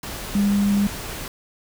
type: tone in noise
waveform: sine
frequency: 202 Hz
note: G#3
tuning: 48 cents flat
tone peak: -16 dBFS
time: 0.35-0.87 s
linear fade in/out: 2 ms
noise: pink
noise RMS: -32 dBFS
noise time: 0.03-1.28 s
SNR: +13 dB
effects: none